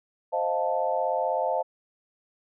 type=chord; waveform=sine; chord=F dominant seventh; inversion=second; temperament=equal; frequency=523.3 / 622.3 / 698.5 / 880 Hz; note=C5 / Eb5 / F5 / A5; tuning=0 / 0 / 0 / 0 cents; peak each=-29 dBFS; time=0.32-1.63 s; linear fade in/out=20 ms; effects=none